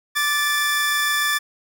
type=tone pair together; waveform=sawtooth; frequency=1174.2 / 1748 Hz; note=D6 / A6; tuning=-1 / -12 cents; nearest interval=perfect fifth; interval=689 cents; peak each=-21 / -16 dBFS; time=0.15-1.39 s; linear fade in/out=20 ms; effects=none